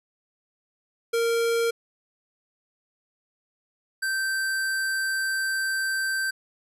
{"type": "tone pair in turn", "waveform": "square", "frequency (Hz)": [463.3, 1558.3], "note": ["A#4", "G6"], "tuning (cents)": [-11, -11], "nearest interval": "octave + major sixth", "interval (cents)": 2100, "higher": "second", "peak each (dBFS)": [-22, -25], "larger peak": "first", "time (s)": [[1.13, 1.71], [4.02, 6.31]], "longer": "second", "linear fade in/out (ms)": 10, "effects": ["resampled to 32000 Hz"]}